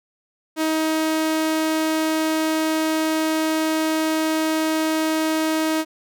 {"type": "tone", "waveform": "sawtooth", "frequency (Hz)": 316.1, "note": "D#4", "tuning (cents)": 27, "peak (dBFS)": -15, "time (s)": [0.56, 5.85], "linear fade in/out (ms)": 50, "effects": []}